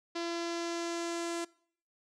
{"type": "tone with low-pass filter sweep", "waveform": "sawtooth", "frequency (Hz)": 339.2, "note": "E4", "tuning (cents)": 50, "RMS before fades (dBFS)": -36, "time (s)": [0.15, 1.45], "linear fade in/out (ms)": 10, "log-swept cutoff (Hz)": [5000, 8100], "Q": 2, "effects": ["noise-tail reverb RT60 0.6 s tail -23 dB re dry"]}